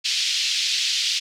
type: band-pass noise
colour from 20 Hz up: white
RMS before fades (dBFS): -23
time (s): 0.04-1.2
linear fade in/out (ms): 20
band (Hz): 2700 to 5100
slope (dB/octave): 24
effects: none